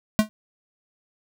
square tone with exponential decay, 215 Hz, A3, 40 cents flat, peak -11 dBFS, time 0.19-0.29 s, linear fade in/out 0 ms, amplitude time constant 21 ms, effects none

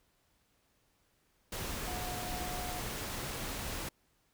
sine tone in noise, 722 Hz, F#5, 43 cents flat, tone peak -42 dBFS, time 1.87-2.8 s, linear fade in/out 5 ms, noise pink, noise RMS -39 dBFS, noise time 1.52-3.89 s, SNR -6 dB, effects pink hiss -73 dBFS RMS until 4.33 s

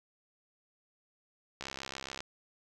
click train, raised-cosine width 0.2 ms, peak -22 dBFS, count 41, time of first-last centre 1.61-2.205 s, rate 67.2 Hz, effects none

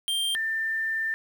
square / sine tone pair in turn, 3176 / 1788.7 Hz, G7 / A6, +22 / +28 cents, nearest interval minor seventh, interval 994 cents, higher first, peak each -25 dBFS, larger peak neither, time 0.08-0.35 / 0.35-1.14 s, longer second, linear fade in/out 0 ms, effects 9-bit

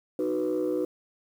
sine chord, B major, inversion first, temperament equal with one note detuned, 308.4 / 370 / 493.9 Hz, D#4 / F#4 / B4, -15 / 0 / 0 cents, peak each -28 dBFS, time 0.19-0.85 s, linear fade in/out 2 ms, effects tanh soft clip ceiling -20 dBFS + 9-bit

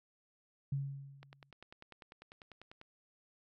sine tone with exponential decay, 138.59 Hz, C#3, in tune, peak -31 dBFS, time 0.72-1.51 s, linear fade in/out 5 ms, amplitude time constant 170 ms
click train, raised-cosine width 0.3 ms, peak -36 dBFS, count 17, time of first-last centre 1.23-2.814 s, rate 10.1 Hz
effects none

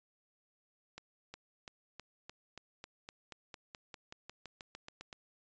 accelerating click train, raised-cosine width 0.2 ms, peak -29 dBFS, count 20, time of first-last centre 0.98-5.128 s, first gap 360 ms, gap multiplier 0.94, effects resampled to 16000 Hz

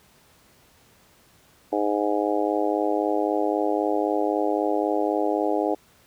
harmonic tone, 103.83 Hz, G#2, in tune, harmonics 3 / 4 / 5 / 6 / 7 / 8, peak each -26 / -27 / -28 / -29 / -29 / -30 dBFS, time 1.72-5.75 s, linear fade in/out 10 ms, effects pink hiss -57 dBFS RMS until 6.06 s + high-pass 60 Hz 12 dB/octave

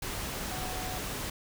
sine tone in noise, 741 Hz, F#5, 2 cents sharp, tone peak -40 dBFS, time 0.51-0.98 s, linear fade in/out 5 ms, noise pink, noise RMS -36 dBFS, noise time 0.02-1.3 s, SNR -7 dB, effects none

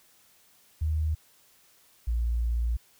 sine tone pair in turn, 77.78 / 58.27 Hz, D#2 / A#1, 0 / 0 cents, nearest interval perfect fourth, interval 500 cents, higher first, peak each -24 dBFS, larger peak neither, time 0.81-1.15 / 2.07-2.77 s, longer second, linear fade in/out 10 ms, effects white hiss -61 dBFS RMS until 2.99 s

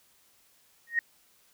sine tone with exponential growth, 1864.7 Hz, A#6, in tune, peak -19 dBFS, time 0.87-0.99 s, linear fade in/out 2 ms, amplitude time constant 26 ms, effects white hiss -64 dBFS RMS until 1.53 s

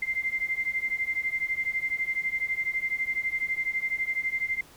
sine beating tone pair, 2084 / 2096 Hz, C7 / C7, -7 / +2 cents, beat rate 12 Hz, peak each -30 / -29 dBFS, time 0.02-4.61 s, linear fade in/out 5 ms, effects pink hiss -53 dBFS RMS until 4.76 s

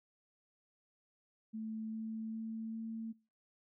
sine tone with pitch steps, 220 / 221.5 / 223.1 / 224.6 Hz, A3 / A3 / A3 / A3, 0 / +12 / +24 / +36 cents, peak -39 dBFS, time 1.53-3.13 s, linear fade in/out 20 ms, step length 400 ms, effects noise-tail reverb RT60 0.4 s tail -26 dB re dry

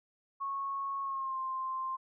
sine tone with pitch glide, 1100 to 1049.7 Hz, C#6 to C6, -14 to +5 cents, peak -33 dBFS, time 0.4-1.97 s, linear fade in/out 20 ms, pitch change -81 cents, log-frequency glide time 1.02-1.39 s, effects none

